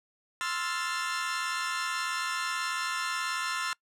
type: chord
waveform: sawtooth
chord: F major seventh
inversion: second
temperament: equal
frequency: 1046.5 / 1318.5 / 1396.9 / 1760 Hz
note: C6 / E6 / F6 / A6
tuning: 0 / 0 / 0 / 0 cents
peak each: -32 dBFS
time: 0.41-3.73 s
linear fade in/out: 0 ms
effects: noise-tail reverb RT60 0.1 s tail -24 dB re dry + low-pass 9000 Hz 12 dB/octave